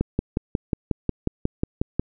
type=click train; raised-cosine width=3 ms; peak=-8 dBFS; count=12; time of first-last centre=0.01-1.996 s; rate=5.54 Hz; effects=none